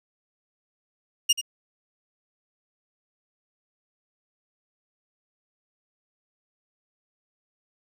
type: tone with echo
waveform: 25% pulse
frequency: 2841 Hz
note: F7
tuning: 29 cents sharp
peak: -12 dBFS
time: 1.29-1.33 s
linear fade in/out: 10 ms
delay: 84 ms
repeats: 1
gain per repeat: -11 dB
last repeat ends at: 1.414 s
effects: resampled to 32000 Hz